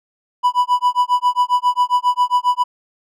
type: tone with tremolo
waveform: triangle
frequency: 987.8 Hz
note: B5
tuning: in tune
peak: -8 dBFS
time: 0.43-2.64 s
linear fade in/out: 20 ms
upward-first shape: sine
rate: 7.4 Hz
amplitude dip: 100%
effects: none